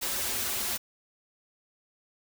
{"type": "noise with comb filter", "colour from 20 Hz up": "white", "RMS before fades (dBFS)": -31, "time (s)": [0.01, 0.78], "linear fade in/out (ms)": 20, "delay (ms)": 6.5, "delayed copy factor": -0.7, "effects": []}